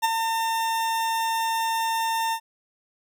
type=tone with ADSR envelope; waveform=40% pulse; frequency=905 Hz; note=A5; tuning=48 cents sharp; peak=-16 dBFS; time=0.02-2.4 s; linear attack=25 ms; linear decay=24 ms; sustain=-6 dB; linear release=70 ms; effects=none